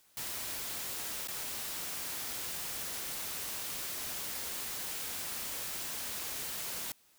white noise with dropouts, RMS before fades -39 dBFS, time 0.17-6.92 s, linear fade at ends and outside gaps 1 ms, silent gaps 1.273-1.284 s, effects white hiss -66 dBFS RMS until 7.18 s

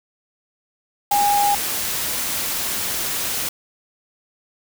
sine tone in noise, 816 Hz, G#5, 31 cents flat, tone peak -15 dBFS, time 1.11-1.55 s, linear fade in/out 5 ms, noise white, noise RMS -24 dBFS, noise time 1.11-3.49 s, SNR +6 dB, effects none

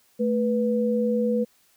sine tone pair together, 220 / 490.8 Hz, A3 / B4, 0 / -11 cents, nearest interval octave + major second, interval 1389 cents, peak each -23 dBFS, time 0.19-1.45 s, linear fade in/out 20 ms, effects white hiss -62 dBFS RMS until 1.76 s

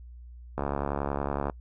click train, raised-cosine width 1 ms, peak -15 dBFS, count 66, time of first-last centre 0.58-1.498 s, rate 70.8 Hz, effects noise-tail reverb RT60 0.1 s tail -25 dB re dry + added 60 Hz sine -43 dBFS peak until 1.6 s

